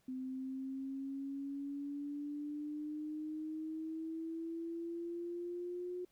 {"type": "exponential sweep", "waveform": "sine", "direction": "up", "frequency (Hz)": [257.3, 360.9], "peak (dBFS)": -39, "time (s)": [0.08, 6.05], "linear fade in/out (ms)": 5, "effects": ["pink hiss -75 dBFS RMS until 6.11 s"]}